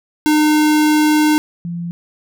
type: tone pair in turn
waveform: square / sine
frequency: 304.1 / 171.61 Hz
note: D#4 / F3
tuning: -40 / -30 cents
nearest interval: minor seventh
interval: 990 cents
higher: first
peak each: -11 / -21 dBFS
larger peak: first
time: 0.26-1.38 / 1.65-1.91 s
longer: first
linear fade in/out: 0 ms
effects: none